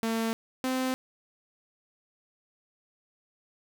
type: tone pair in turn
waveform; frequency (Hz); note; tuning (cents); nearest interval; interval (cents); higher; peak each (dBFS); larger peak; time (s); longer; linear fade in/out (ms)
sawtooth; 225.9 / 258.6; A3 / C4; +46 / -20; major second; 234; second; -23; neither; 0.03-0.33 / 0.64-0.94; neither; 0
effects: none